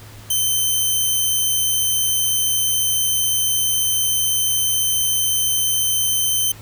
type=tone; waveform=5% pulse; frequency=3087 Hz; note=G7; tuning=27 cents flat; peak=-8 dBFS; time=0.3-6.52 s; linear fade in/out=5 ms; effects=added 106 Hz sine -39 dBFS peak until 6.61 s + pink hiss -43 dBFS RMS until 6.61 s